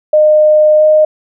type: tone with pitch glide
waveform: sine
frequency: 611 to 616 Hz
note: D#5 to D#5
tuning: -32 to -17 cents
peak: -4 dBFS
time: 0.13-1.05 s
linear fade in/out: 5 ms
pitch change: +15 cents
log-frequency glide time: 0.77-0.83 s
effects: none